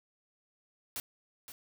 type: noise with echo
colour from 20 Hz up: white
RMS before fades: -38 dBFS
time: 0.96-1 s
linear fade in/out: 0 ms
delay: 520 ms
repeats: 1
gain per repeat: -10 dB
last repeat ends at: 1.52 s
effects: none